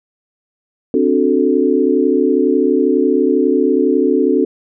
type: chord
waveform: sine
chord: D dominant seventh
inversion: third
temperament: equal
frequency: 261.6 / 293.7 / 370 / 440 Hz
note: C4 / D4 / F#4 / A4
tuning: 0 / 0 / 0 / 0 cents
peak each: -16 dBFS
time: 0.94-4.45 s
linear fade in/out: 2 ms
effects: none